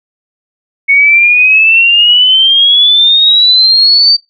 sine exponential sweep, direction up, 2209 to 4636 Hz, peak -3 dBFS, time 0.88-4.17 s, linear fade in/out 20 ms, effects noise-tail reverb RT60 0.2 s tail -21 dB re dry

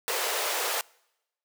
pink high-pass noise, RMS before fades -29 dBFS, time 0.08-0.81 s, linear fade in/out 0 ms, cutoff 410 Hz, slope 48 dB/octave, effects noise-tail reverb RT60 0.9 s tail -26 dB re dry

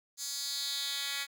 10% pulse tone with high-pass filter sweep, 280 Hz, C#4, 18 cents sharp, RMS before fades -36 dBFS, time 0.17-1.27 s, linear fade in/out 50 ms, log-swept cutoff 5900 to 2500 Hz, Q 2.5, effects none

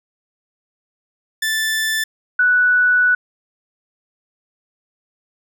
sawtooth / sine tone pair in turn, 1760 / 1480 Hz, A6 / F#6, 0 / 0 cents, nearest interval minor third, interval 300 cents, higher first, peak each -14 / -11 dBFS, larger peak second, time 1.42-2.04 / 2.39-3.15 s, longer second, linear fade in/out 5 ms, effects none

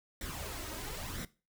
pink noise with flanger, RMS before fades -41 dBFS, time 0.21-1.25 s, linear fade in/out 2 ms, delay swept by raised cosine 0.53 to 3.23 ms, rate 1 Hz, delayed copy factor +0.6, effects noise-tail reverb RT60 0.3 s tail -18 dB re dry

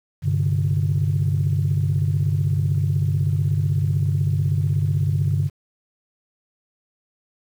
sine chord, G suspended fourth, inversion none, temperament equal, 98 / 130.81 / 146.83 Hz, G2 / C3 / D3, 0 / 0 / 0 cents, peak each -20 / -24 / -20 dBFS, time 0.22-5.5 s, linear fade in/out 50 ms, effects tanh soft clip ceiling -11 dBFS + 8-bit

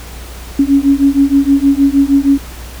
sine beating tone pair, 274.9 / 281.3 Hz, C#4 / C#4, -14 / +26 cents, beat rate 6.4 Hz, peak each -10 dBFS, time 0.59-2.38 s, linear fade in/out 5 ms, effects added 60 Hz sine -28 dBFS peak until 2.8 s + pink hiss -33 dBFS RMS until 2.8 s

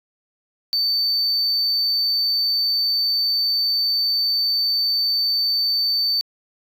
sine tone, 4555 Hz, C#8, 46 cents sharp, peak -15 dBFS, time 0.73-6.21 s, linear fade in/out 0 ms, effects tanh soft clip ceiling -16 dBFS

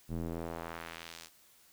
square tone with band-pass filter sweep, 41.57 Hz, E1, 15 cents sharp, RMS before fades -41 dBFS, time 0.08-1.3 s, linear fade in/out 50 ms, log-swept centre 170 to 7400 Hz, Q 0.89, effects white hiss -63 dBFS RMS until 1.72 s

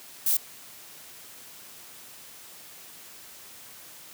violet noise, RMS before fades -23 dBFS, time 0.26-0.37 s, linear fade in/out 5 ms, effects white hiss -47 dBFS RMS until 4.13 s + high-pass 80 Hz 12 dB/octave

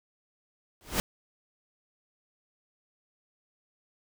pink noise with exponential growth, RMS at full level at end -23 dBFS, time 0.81-1 s, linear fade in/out 0 ms, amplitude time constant 41 ms, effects none

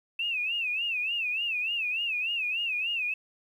sine tone with vibrato, 2637 Hz, E7, in tune, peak -27 dBFS, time 0.19-3.14 s, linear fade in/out 5 ms, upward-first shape sine, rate 3.4 Hz, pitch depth 140 cents each way, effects 10-bit

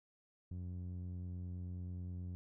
sawtooth tone with low-pass filter, 89.4 Hz, F2, 41 cents sharp, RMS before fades -44 dBFS, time 0.51-2.35 s, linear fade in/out 0 ms, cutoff 180 Hz, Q 0.87, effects none

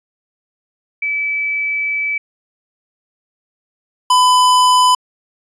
sine / square tone pair in turn, 2303 / 1003 Hz, D7 / B5, -34 / +26 cents, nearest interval octave + major second, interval 1440 cents, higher first, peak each -16 / -9 dBFS, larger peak second, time 1.02-2.18 / 4.1-4.95 s, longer first, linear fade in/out 5 ms, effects resampled to 24000 Hz

